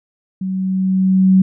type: tone with level ramp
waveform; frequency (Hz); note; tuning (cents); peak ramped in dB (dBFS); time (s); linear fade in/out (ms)
sine; 188.6; F#3; +33; -19 to -6; 0.41-1.42; 5
effects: none